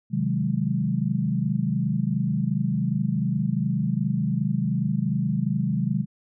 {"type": "chord", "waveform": "sine", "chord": "Ab dominant seventh", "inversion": "first", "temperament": "equal", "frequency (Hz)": [130.81, 155.56, 185, 207.7], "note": ["C3", "Eb3", "Gb3", "Ab3"], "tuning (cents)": [0, 0, 0, 0], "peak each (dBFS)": -27, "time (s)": [0.1, 6.06], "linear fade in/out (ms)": 50, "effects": []}